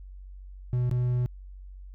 triangle tone with dropouts, 123.5 Hz, B2, in tune, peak -21 dBFS, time 0.73-1.26 s, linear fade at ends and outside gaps 0 ms, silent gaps 0.896-0.913 s, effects added 47 Hz sine -41 dBFS peak until 1.94 s

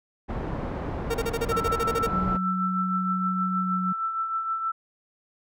pink low-pass noise, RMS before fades -31 dBFS, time 0.28-2.38 s, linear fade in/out 20 ms, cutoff 980 Hz, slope 12 dB/octave
45% pulse tone bursts, 461.1 Hz, A#4, 19 cents flat, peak -24 dBFS, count 13, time 1.1-2.069 s, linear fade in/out 10 ms, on 45 ms, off 32 ms
sine tone with tremolo, 1329 Hz, E6, 14 cents sharp, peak -23 dBFS, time 1.51-4.72 s, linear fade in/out 10 ms, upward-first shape triangle, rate 6.4 Hz, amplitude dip 55%
sine tone with pitch glide, 185 to 183.72 Hz, F#3 to F#3, 0 to -12 cents, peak -26 dBFS, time 2.12-3.93 s, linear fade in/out 10 ms, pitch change -12 cents, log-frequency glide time 3.62-3.73 s
effects none

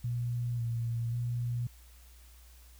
sine tone with vibrato, 118.6 Hz, A#2, 30 cents sharp, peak -30 dBFS, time 0.04-1.67 s, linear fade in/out 5 ms, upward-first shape square, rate 0.92 Hz, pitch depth 27 cents each way, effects added 60 Hz sine -53 dBFS peak until 2.79 s + white hiss -61 dBFS RMS until 2.79 s

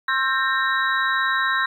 sine tone cluster, 1065 / 1335 / 1579 / 1838 / 3877 Hz, C6 / E6 / G6 / A#6 / B7, +30 / +22 / +12 / -25 / -33 cents, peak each -24 / -28 / -23 / -24 / -30 dBFS, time 0.08-1.66 s, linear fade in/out 5 ms, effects 9-bit

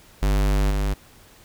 square tone with level steps, 49.66 Hz, G1, 23 cents sharp, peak -18 / -21 dBFS, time 0.22-0.94 s, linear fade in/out 10 ms, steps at 0.7 s, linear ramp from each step 10 ms, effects pink hiss -51 dBFS RMS until 1.44 s

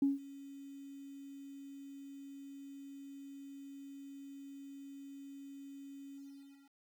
sine tone with ADSR envelope, 277.4 Hz, C#4, 1 cent sharp, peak -25 dBFS, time 0.02-6.74 s, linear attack 4 ms, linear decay 160 ms, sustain -22 dB, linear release 570 ms, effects tanh soft clip ceiling -21 dBFS + 11-bit

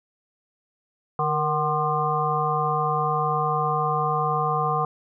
harmonic tone with a mistuned harmonic, 150.5 Hz, D3, 43 cents sharp, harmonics 1 / 3 / 5 / 7 / 8, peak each -28 / -29 / -26 / -26 / -27 dBFS, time 1.19-4.85 s, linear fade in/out 2 ms, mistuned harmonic 3, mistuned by +57 cents, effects none

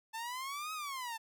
sawtooth exponential two-way sweep, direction up then down, 880 to 1282 to 880 Hz, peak -35 dBFS, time 0.13-1.18 s, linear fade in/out 20 ms, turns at 0.73 s, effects none

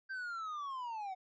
triangle linear sweep, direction down, 1576 to 732 Hz, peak -37 dBFS, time 0.09-1.15 s, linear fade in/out 20 ms, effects resampled to 16000 Hz

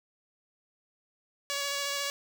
5% pulse tone with vibrato, 564 Hz, C#5, 30 cents sharp, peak -19 dBFS, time 1.5-2.1 s, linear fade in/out 0 ms, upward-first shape square, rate 14 Hz, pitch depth 11 cents each way, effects none

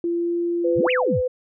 sine tone with pitch glide, 342 to 344 Hz, F4 to F4, -36 to -26 cents, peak -20 dBFS, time 0.04-0.87 s, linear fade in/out 2 ms, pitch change +10 cents, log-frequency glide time 0.15-0.35 s
sine tone, 505 Hz, B4, 39 cents sharp, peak -19 dBFS, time 0.64-1.28 s, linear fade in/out 10 ms
sine exponential two-way sweep, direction up then down, 60.4 to 3001 to 60.4 Hz, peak -21 dBFS, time 0.75-1.22 s, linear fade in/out 50 ms, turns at 0.91 s
effects none

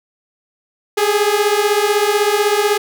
sawtooth beating tone pair, 407 / 423 Hz, G#4 / G#4, -35 / +32 cents, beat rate 16 Hz, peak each -12 dBFS, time 0.97-2.78 s, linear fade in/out 10 ms, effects none

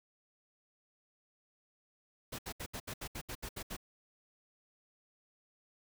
pink noise bursts, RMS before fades -42 dBFS, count 11, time 2.32-3.767 s, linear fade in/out 10 ms, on 67 ms, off 71 ms, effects none

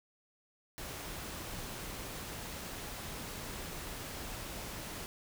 pink noise, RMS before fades -43 dBFS, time 0.78-5.06 s, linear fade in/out 0 ms, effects none

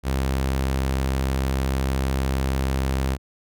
sawtooth tone, 66.5 Hz, C2, 29 cents sharp, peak -17 dBFS, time 0.03-3.18 s, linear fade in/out 50 ms, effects none

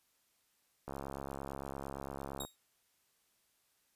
click train, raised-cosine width 1 ms, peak -28 dBFS, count 109, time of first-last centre 0.88-2.45 s, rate 68.8 Hz
15% pulse tone with exponential decay, 3759 Hz, A#7, 14 cents sharp, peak -30 dBFS, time 2.4-2.56 s, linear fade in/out 5 ms, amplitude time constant 34 ms
effects white hiss -75 dBFS RMS until 3.95 s + resampled to 32000 Hz

